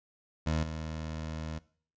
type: tone with level steps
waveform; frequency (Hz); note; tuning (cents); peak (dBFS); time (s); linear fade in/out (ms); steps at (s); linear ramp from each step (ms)
20% pulse; 79; D#2; +27; -23 / -31; 0.46-1.59; 10; 0.63; 2
effects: noise-tail reverb RT60 0.5 s tail -20 dB re dry + resampled to 16000 Hz